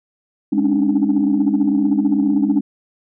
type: tone cluster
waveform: sine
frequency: 206.6 / 273.3 / 286.9 / 302.5 Hz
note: G#3 / C#4 / D4 / D#4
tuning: -9 / -24 / -40 / -49 cents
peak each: -18 dBFS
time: 0.52-2.61 s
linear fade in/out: 10 ms
effects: tanh soft clip ceiling -7 dBFS